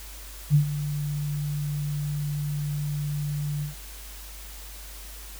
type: tone with ADSR envelope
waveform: sine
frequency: 146.83 Hz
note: D3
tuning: in tune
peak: -13 dBFS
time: 0.5-3.75 s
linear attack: 46 ms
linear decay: 100 ms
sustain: -13 dB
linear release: 130 ms
effects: added 50 Hz sine -41 dBFS peak until 5.39 s + white hiss -44 dBFS RMS until 5.39 s